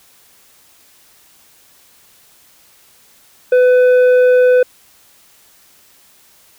sine tone with tanh clipping, 501 Hz, B4, 25 cents sharp, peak -8 dBFS, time 3.52-4.63 s, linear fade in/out 5 ms, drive 7 dB, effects white hiss -49 dBFS RMS until 6.58 s

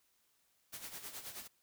white noise with tremolo, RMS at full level -45 dBFS, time 0.72-1.48 s, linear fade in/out 20 ms, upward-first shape sine, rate 9.4 Hz, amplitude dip 65%, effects white hiss -75 dBFS RMS until 1.62 s

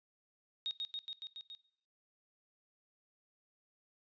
sine tone with echo, 3729 Hz, A#7, in tune, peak -34 dBFS, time 0.66-0.71 s, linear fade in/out 0 ms, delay 140 ms, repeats 6, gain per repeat -2 dB, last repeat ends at 1.55 s, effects noise-tail reverb RT60 0.7 s tail -21 dB re dry + resampled to 16000 Hz

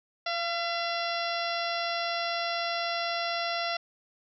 harmonic tone with a mistuned harmonic, 684 Hz, F5, 36 cents flat, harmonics 1 / 2 / 3 / 4 / 5 / 6 / 7 / 8, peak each -32 / -35 / -37 / -38 / -39 / -40 / -40 / -41 dBFS, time 0.26-3.77 s, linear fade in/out 5 ms, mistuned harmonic 3, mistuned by -33 cents, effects none

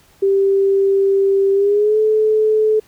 sine tone with pitch glide, 392 to 432.4 Hz, G4 to A4, 0 to -30 cents, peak -11 dBFS, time 0.22-2.8 s, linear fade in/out 10 ms, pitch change +170 cents, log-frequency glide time 1.53-1.98 s, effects pink hiss -52 dBFS RMS until 2.87 s

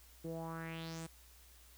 sawtooth tone with low-pass filter sweep, 163.5 Hz, E3, 14 cents flat, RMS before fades -44 dBFS, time 0.24-1.07 s, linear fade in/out 10 ms, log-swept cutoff 400 to 9400 Hz, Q 4, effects added 60 Hz sine -61 dBFS peak until 1.77 s + white hiss -63 dBFS RMS until 1.77 s

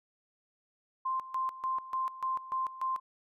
sine tone with tremolo, 1046.5 Hz, C6, in tune, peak -29 dBFS, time 1.05-3 s, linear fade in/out 10 ms, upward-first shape square, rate 3.4 Hz, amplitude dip 80%, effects none

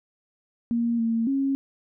sine tone with pitch steps, 234.2 / 228.1 / 272.9 Hz, A#3 / A#3 / C#4, +8 / -37 / -27 cents, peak -21 dBFS, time 0.71-1.55 s, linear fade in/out 0 ms, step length 280 ms, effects none

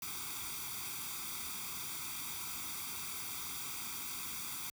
white noise with comb filter, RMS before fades -42 dBFS, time 0.02-4.7 s, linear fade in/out 2 ms, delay 0.85 ms, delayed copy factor +0.85, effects high-pass 60 Hz 12 dB/octave

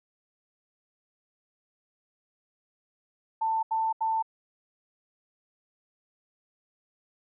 sine tone bursts, 890 Hz, A5, 20 cents sharp, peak -24 dBFS, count 3, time 3.41-4.226 s, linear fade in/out 10 ms, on 220 ms, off 78 ms, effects none

